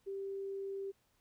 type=tone; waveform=sine; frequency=392 Hz; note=G4; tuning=in tune; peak=-38 dBFS; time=0.06-0.92 s; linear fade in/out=20 ms; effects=pink hiss -75 dBFS RMS until 1.2 s